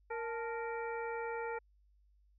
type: harmonic tone with a mistuned harmonic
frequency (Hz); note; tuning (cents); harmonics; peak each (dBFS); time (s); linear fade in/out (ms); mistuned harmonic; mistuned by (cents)
465; A#4; -4; 1 / 2 / 3 / 4 / 5; -39 / -42 / -46 / -49 / -50; 0.1-1.59; 10; 2; -95
effects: added 50 Hz sine -65 dBFS peak until 2.38 s